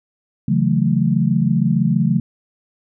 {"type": "chord", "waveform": "sine", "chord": "F# minor seventh", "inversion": "second", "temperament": "equal", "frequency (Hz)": [138.59, 164.81, 185, 220], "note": ["C#3", "E3", "F#3", "A3"], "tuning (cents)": [0, 0, 0, 0], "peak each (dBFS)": -19, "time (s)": [0.48, 2.2], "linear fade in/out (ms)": 5, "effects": []}